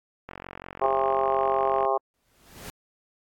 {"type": "click train", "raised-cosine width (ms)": 0.5, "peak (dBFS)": -22, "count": 72, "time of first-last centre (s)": [0.29, 1.85], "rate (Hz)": 45.5}
{"type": "harmonic tone", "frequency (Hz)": 134.2, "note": "C3", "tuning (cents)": 44, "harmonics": [3, 4, 5, 6, 7, 8, 9], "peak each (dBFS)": [-28, -30, -27, -27, -36, -28, -38], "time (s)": [0.81, 1.98], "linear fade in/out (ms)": 10}
{"type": "noise with exponential growth", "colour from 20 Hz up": "pink", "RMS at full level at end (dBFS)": -38, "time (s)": [2.14, 2.7], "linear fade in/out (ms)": 0, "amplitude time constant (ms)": 120}
{"effects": ["AAC 64 kbps"]}